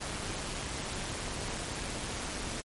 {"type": "noise with amplitude modulation", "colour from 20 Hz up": "pink", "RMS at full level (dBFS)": -34, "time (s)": [0, 2.62], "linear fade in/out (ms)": 20, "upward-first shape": "sine", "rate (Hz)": 205, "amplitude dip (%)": 65, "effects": ["MP3 48 kbps"]}